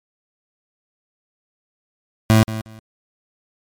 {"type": "tone with echo", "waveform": "25% pulse", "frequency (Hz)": 110, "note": "A2", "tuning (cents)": 0, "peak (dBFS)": -6, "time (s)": [2.3, 2.43], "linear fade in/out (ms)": 0, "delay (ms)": 180, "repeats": 2, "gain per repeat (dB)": -14, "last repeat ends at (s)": 2.79, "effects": ["MP3 96 kbps"]}